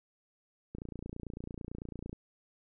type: click train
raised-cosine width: 3 ms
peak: -28 dBFS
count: 41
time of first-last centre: 0.75-2.129 s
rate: 29 Hz
effects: none